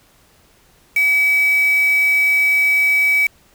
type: tone with quantisation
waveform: sine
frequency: 2284 Hz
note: D7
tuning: 49 cents flat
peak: -12 dBFS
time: 0.96-3.27 s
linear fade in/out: 5 ms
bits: 4
effects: pink hiss -53 dBFS RMS until 3.54 s